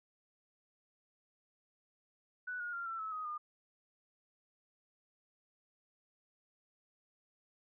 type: tone with pitch steps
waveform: sine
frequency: 1484 / 1435.1 / 1387.8 / 1342.1 / 1297.9 / 1255.1 / 1213.8 Hz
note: F#6 / F6 / F6 / E6 / E6 / D#6 / D#6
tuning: +5 / +47 / -11 / +31 / -27 / +15 / -43 cents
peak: -38 dBFS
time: 2.47-3.38 s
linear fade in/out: 10 ms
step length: 130 ms
effects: none